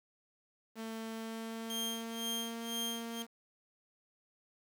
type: tone with pitch glide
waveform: sawtooth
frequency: 223.8 to 230.8 Hz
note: A3 to A#3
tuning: +30 to -17 cents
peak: -36 dBFS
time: 0.75-3.27 s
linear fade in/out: 50 ms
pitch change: +53 cents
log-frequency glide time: 1.08-2.72 s
type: tone with tremolo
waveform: sawtooth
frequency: 3200 Hz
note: G7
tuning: 35 cents sharp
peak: -32 dBFS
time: 1.7-3.22 s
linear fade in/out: 0 ms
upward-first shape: sine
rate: 2 Hz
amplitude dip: 95%
effects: 10-bit